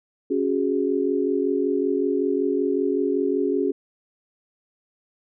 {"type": "chord", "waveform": "sine", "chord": "C# suspended fourth", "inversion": "none", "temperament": "equal", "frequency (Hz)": [277.2, 370, 415.3], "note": ["C#4", "F#4", "G#4"], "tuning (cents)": [0, 0, 0], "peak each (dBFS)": -24, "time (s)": [0.3, 3.72], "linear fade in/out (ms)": 10, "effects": []}